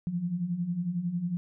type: beating tone pair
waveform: sine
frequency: 166.8 / 177.8 Hz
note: E3 / F3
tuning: +21 / +31 cents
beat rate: 11 Hz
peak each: -35 / -29 dBFS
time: 0.07-1.37 s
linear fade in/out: 0 ms
effects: none